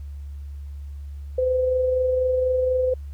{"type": "tone with amplitude modulation", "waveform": "sine", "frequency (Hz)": 510, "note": "C5", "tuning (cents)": -44, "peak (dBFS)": -17, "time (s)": [1.38, 2.94], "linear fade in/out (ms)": 5, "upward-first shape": "sine", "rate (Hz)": 24.1, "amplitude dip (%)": 30, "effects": ["added 71 Hz sine -32 dBFS peak until 3.13 s", "pink hiss -62 dBFS RMS until 3.13 s"]}